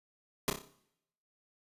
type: noise with echo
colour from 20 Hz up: pink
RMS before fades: -29 dBFS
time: 0.48-0.5 s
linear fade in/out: 0 ms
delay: 30 ms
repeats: 6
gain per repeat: -6 dB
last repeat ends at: 0.68 s
effects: noise-tail reverb RT60 0.8 s tail -19 dB re dry + resampled to 32000 Hz